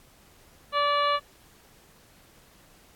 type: harmonic tone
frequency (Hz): 579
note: D5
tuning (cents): -25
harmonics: 1 / 2 / 3 / 4 / 5 / 6 / 7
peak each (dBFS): -28 / -23 / -34 / -36 / -34 / -38 / -37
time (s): 0.72-1.2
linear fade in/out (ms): 50
effects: pink hiss -57 dBFS RMS until 2.95 s + AAC 64 kbps